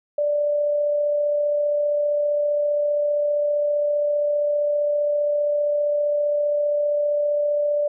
sine tone with amplitude modulation, 587 Hz, D5, 1 cent flat, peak -17 dBFS, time 0.18-7.88 s, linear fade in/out 5 ms, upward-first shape sine, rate 35.2 Hz, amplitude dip 25%, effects none

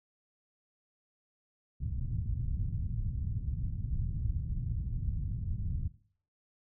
white low-pass noise, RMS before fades -34 dBFS, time 1.8-5.88 s, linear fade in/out 5 ms, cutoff 120 Hz, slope 24 dB/octave, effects noise-tail reverb RT60 0.5 s tail -17 dB re dry

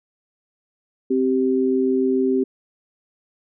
sine tone pair together, 261.6 / 388.7 Hz, C4 / G4, 0 / -15 cents, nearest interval perfect fifth, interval 685 cents, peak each -19 dBFS, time 1.1-2.44 s, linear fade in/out 10 ms, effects none

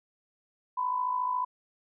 sine tone with amplitude modulation, 1000 Hz, B5, 21 cents sharp, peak -24 dBFS, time 0.77-1.45 s, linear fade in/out 10 ms, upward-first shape sine, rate 54.1 Hz, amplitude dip 60%, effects none

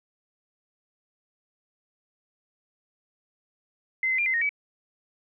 sine tone with pitch steps, 2064 / 2052 / 2391 / 2061 / 1859 / 2285 Hz, C7 / C7 / D7 / C7 / A#6 / D7, -24 / -34 / +30 / -27 / -5 / -48 cents, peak -22 dBFS, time 4.03-4.492 s, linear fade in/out 2 ms, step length 77 ms, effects none

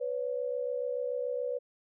sine tone pair together, 497 / 564 Hz, B4 / C#5, +11 / +30 cents, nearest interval major second, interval 219 cents, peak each -32 / -35 dBFS, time 0-1.59 s, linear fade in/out 20 ms, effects none

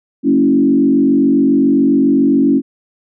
sine tone with frequency modulation, 277.2 Hz, C#4, in tune, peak -8 dBFS, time 0.23-2.62 s, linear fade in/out 50 ms, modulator 47.3 Hz, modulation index 1.1, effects none

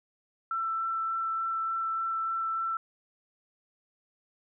sine tone with vibrato, 1335 Hz, E6, 22 cents sharp, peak -28 dBFS, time 0.51-2.77 s, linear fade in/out 2 ms, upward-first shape sine, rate 3.4 Hz, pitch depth 8 cents each way, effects none

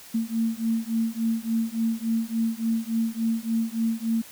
sine beating tone pair, 224.8 / 228.3 Hz, A3 / A#3, +37 / -36 cents, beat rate 3.5 Hz, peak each -26 dBFS, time 0.14-4.22 s, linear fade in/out 10 ms, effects white hiss -46 dBFS RMS until 4.31 s

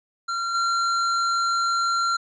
square tone with level steps, 1373 Hz, F6, 30 cents flat, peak -25 / -21 dBFS, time 0.28-2.17 s, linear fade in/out 10 ms, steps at 0.54 s, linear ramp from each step 10 ms, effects resampled to 16000 Hz

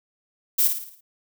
violet noise with echo, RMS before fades -19 dBFS, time 0.58-0.68 s, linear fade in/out 10 ms, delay 55 ms, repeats 6, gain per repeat -6 dB, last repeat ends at 1.01 s, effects none

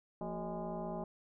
sine tone with frequency modulation, 227.4 Hz, A#3, 43 cents flat, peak -37 dBFS, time 0.21-1.04 s, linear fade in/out 2 ms, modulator 200 Hz, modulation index 3.4, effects none

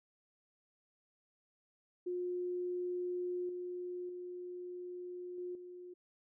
sine tone with level steps, 357.9 Hz, F4, 42 cents sharp, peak -35 / -39 / -42 / -39 / -47 dBFS, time 2.06-5.94 s, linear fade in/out 10 ms, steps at 3.49 / 4.09 / 5.38 / 5.55 s, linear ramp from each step 2 ms, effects none

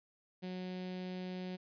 sawtooth tone with notch filter, 183.4 Hz, F#3, 15 cents flat, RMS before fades -42 dBFS, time 0.42-1.57 s, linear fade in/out 20 ms, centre 1200 Hz, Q 0.97, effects resampled to 11025 Hz

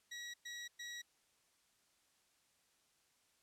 20% pulse tone bursts, 1917 Hz, A#6, 48 cents sharp, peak -40 dBFS, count 3, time 0.11-1.02 s, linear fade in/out 10 ms, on 230 ms, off 110 ms, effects white hiss -75 dBFS RMS until 3.42 s + low-pass 10000 Hz 12 dB/octave

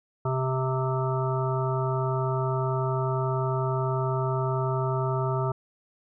harmonic tone, 130.81 Hz, C3, in tune, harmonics 1 / 3 / 5 / 7 / 9 / 10, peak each -26 / -31 / -33 / -34 / -36 / -36 dBFS, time 0.25-5.52 s, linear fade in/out 5 ms, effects none

